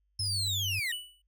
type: linear sweep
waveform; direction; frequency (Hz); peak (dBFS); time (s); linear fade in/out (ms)
35% pulse; down; 5274 to 1817; -28; 0.19-0.92; 5
type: tone with vibrato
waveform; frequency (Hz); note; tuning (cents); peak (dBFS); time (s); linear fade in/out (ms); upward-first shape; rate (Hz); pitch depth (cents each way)
sine; 98; G2; 0; -34; 0.19-0.8; 10; sine; 5.3; 8
type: tone with exponential decay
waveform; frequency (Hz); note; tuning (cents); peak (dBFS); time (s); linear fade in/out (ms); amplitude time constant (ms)
square; 2960; F#7; 0; -31; 0.92-1.22; 5; 65
effects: added 50 Hz sine -70 dBFS peak until 1.27 s